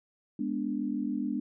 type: chord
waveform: sine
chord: G# diminished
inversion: none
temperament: equal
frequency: 207.7 / 246.9 / 293.7 Hz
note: G#3 / B3 / D4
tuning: 0 / 0 / 0 cents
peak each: -34 / -33 / -33 dBFS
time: 0.39-1.4 s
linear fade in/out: 5 ms
effects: none